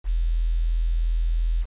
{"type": "tone with quantisation", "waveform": "sine", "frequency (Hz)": 41.45, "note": "E1", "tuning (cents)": 10, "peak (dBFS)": -19, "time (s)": [0.04, 1.66], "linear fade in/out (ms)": 50, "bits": 8, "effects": ["resampled to 8000 Hz"]}